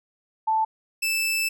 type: tone pair in turn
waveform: sine / sawtooth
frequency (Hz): 880 / 2637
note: A5 / E7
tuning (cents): 0 / 0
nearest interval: octave + perfect fifth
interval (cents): 1900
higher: second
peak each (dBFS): -19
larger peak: neither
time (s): 0.47-0.65 / 1.02-1.49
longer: second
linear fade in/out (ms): 10
effects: none